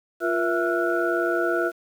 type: tone cluster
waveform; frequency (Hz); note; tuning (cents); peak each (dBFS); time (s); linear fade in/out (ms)
sine; 348.1 / 476.3 / 661 / 1354 / 1452; F4 / A#4 / E5 / E6 / F#6; -6 / +37 / +5 / +46 / -33; -24 / -29 / -26 / -30 / -27; 0.2-1.72; 50
effects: tanh soft clip ceiling -10 dBFS + 8-bit